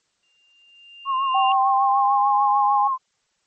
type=tone with exponential growth; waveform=sine; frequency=2794 Hz; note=F7; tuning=in tune; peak=-24 dBFS; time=0.23-1.52 s; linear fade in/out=1 ms; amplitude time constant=280 ms
type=tone with vibrato; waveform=sine; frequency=1067 Hz; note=C6; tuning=34 cents sharp; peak=-19 dBFS; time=1.05-2.98 s; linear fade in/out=50 ms; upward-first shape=triangle; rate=6.7 Hz; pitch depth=63 cents each way
type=tone with pitch glide; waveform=sine; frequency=776 to 822.1 Hz; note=G5 to G#5; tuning=-18 to -18 cents; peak=-17 dBFS; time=1.34-2.88 s; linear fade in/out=10 ms; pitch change=+100 cents; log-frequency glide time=1.5-2.34 s
effects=white hiss -69 dBFS RMS until 3.46 s + MP3 32 kbps